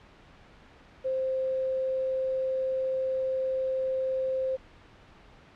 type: tone with quantisation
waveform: sine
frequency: 524 Hz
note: C5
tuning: 2 cents sharp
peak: -26 dBFS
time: 1.04-4.57 s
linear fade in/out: 20 ms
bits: 9
effects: pink hiss -54 dBFS RMS until 5.55 s + low-pass 3000 Hz 12 dB/octave